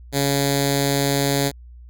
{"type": "tone with notch filter", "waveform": "5% pulse", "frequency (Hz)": 140, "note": "C#3", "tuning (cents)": 18, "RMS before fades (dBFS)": -20, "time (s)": [0.12, 1.52], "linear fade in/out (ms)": 50, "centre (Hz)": 1200, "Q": 0.51, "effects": ["added 60 Hz sine -39 dBFS peak until 1.89 s"]}